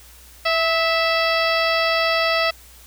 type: harmonic tone with a mistuned harmonic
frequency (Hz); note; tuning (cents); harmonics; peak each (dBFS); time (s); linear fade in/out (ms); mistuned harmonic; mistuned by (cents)
659.3; E5; 0; 1 / 2 / 3 / 4 / 5 / 6 / 7 / 8; -21 / -23 / -24 / -25 / -29 / -32 / -28 / -30; 0.45-2.51; 10; 2; -31
effects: added 60 Hz sine -47 dBFS peak until 2.86 s + white hiss -47 dBFS RMS until 2.86 s